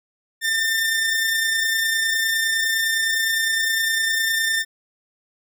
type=tone with amplitude modulation; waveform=sawtooth; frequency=1798 Hz; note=A6; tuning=37 cents sharp; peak=-14 dBFS; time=0.41-4.65 s; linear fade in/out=50 ms; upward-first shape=sine; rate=29.8 Hz; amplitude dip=30%; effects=none